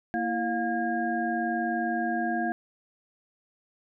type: tone cluster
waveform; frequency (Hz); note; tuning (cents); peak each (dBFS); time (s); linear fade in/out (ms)
sine; 231.9 / 331.2 / 709 / 1628; A#3 / E4 / F5 / G#6; -9 / +8 / +26 / -35; -31 / -32 / -29 / -33; 0.14-2.52; 0
effects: none